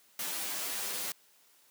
white noise with comb filter, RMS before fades -36 dBFS, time 0.19-1.12 s, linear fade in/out 2 ms, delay 10 ms, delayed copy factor +0.7, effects white hiss -64 dBFS RMS until 1.7 s + high-pass 200 Hz 12 dB/octave

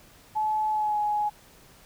sine tone with pitch glide, 860 to 837.5 Hz, A5 to G#5, -40 to +14 cents, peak -23 dBFS, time 0.35-1.3 s, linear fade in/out 20 ms, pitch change -46 cents, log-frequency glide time 0.71-0.99 s, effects pink hiss -54 dBFS RMS until 1.85 s

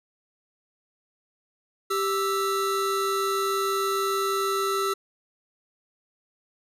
square tone pair together, 392 / 1318.5 Hz, G4 / E6, 0 / 0 cents, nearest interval octave + major sixth, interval 2100 cents, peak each -27 dBFS, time 1.9-4.94 s, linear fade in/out 10 ms, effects resampled to 32000 Hz

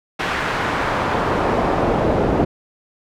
brown noise with band-pass filter sweep, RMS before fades -19 dBFS, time 0.19-2.45 s, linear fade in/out 10 ms, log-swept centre 1900 to 480 Hz, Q 0.99, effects none

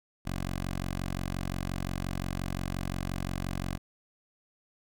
10% pulse tone with notch filter, 45.71 Hz, F#1, 20 cents flat, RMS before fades -34 dBFS, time 0.25-3.78 s, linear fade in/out 20 ms, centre 430 Hz, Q 2, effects none

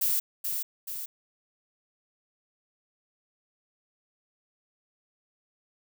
violet noise with echo, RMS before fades -26 dBFS, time 0.01-0.2 s, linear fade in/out 10 ms, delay 430 ms, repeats 2, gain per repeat -5 dB, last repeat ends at 1.06 s, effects none

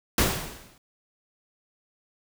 pink noise with exponential decay, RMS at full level -19 dBFS, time 0.18-0.78 s, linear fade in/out 2 ms, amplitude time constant 130 ms, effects none

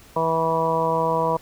harmonic tone, 163 Hz, E3, 19 cents flat, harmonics 1 / 2 / 3 / 4 / 5 / 6 / 7, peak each -29 / -33 / -24 / -26 / -34 / -22 / -32 dBFS, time 0.16-1.37 s, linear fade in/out 5 ms, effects pink hiss -49 dBFS RMS until 1.41 s

